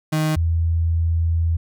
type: tone pair in turn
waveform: 35% pulse / sine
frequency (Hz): 155.56 / 82.86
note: D#3 / E2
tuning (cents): 0 / +9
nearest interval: major seventh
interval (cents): 1091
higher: first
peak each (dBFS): -16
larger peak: neither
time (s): 0.12-0.36 / 0.36-1.57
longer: second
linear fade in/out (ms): 10
effects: none